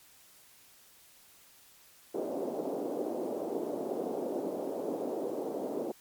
pink band-pass noise, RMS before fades -35 dBFS, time 2.14-5.92 s, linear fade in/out 10 ms, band 290 to 620 Hz, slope 24 dB/octave, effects white hiss -59 dBFS RMS until 6 s + MP3 96 kbps

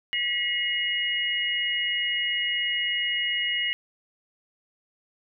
sine tone cluster, 1943 / 2145 / 2886 Hz, B6 / C7 / F#7, -29 / +42 / -44 cents, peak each -30 / -30 / -26 dBFS, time 0.13-3.73 s, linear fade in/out 0 ms, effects none

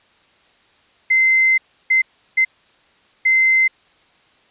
sine tone bursts at uneven times, 2071 Hz, C7, 18 cents flat, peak -11 dBFS, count 4, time 1.1-1.58 / 1.9-2.02 / 2.37-2.45 / 3.25-3.68 s, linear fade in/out 10 ms, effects white hiss -55 dBFS RMS until 4.5 s + resampled to 8000 Hz

